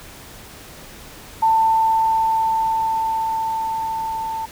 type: tone with level ramp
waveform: sine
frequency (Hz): 892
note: A5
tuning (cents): +23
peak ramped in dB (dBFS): -12 to -23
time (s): 1.42-4.46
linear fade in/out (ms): 10
effects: pink hiss -40 dBFS RMS until 4.51 s